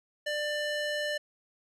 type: tone with band-pass filter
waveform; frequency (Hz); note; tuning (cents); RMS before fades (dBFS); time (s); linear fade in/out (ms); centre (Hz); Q
square; 594; D5; +20; -32; 0.26-1.18; 10; 2300; 0.69
effects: resampled to 32000 Hz